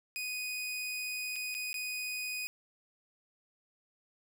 sawtooth tone with dropouts, 2489 Hz, D#7, in tune, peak -32 dBFS, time 0.16-2.47 s, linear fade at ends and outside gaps 0 ms, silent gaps 1.358-1.362 / 1.543-1.549 / 1.73-1.742 s, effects none

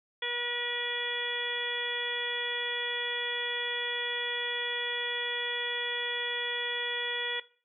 harmonic tone, 481.9 Hz, B4, 43 cents flat, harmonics 1 / 2 / 3 / 4 / 5 / 6 / 7, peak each -40 / -42 / -42 / -35 / -40 / -45 / -34 dBFS, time 0.22-7.4 s, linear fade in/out 5 ms, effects noise-tail reverb RT60 0.4 s tail -17 dB re dry

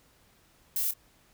violet noise with echo, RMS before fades -29 dBFS, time 0.76-0.91 s, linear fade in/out 2 ms, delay 27 ms, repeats 1, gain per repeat -12 dB, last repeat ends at 0.937 s, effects pink hiss -63 dBFS RMS until 1.33 s

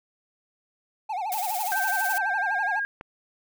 triangle tone with vibrato, 796 Hz, G5, 26 cents sharp, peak -25 dBFS, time 1.09-2.8 s, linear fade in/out 10 ms, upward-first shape sine, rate 12 Hz, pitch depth 190 cents each way
blue noise with tremolo, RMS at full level -31 dBFS, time 1.32-2.18 s, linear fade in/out 0 ms, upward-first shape sine, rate 18 Hz, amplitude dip 45%
sine tone with pitch glide, 1561 to 1624.5 Hz, G6 to G#6, -8 to -39 cents, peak -25 dBFS, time 1.72-2.85 s, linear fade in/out 0 ms, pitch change +69 cents, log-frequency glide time 2.11-2.7 s
click, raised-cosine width 0.5 ms, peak -23 dBFS, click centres 3.011 s
effects none

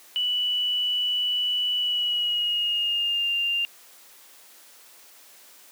sine tone with pitch glide, 2960 to 2794 Hz, F#7 to F7, 0 to 0 cents, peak -22 dBFS, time 0.16-3.65 s, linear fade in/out 0 ms, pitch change -100 cents, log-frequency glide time 1.76-3.31 s, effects white hiss -51 dBFS RMS until 5.71 s + high-pass 300 Hz 12 dB/octave

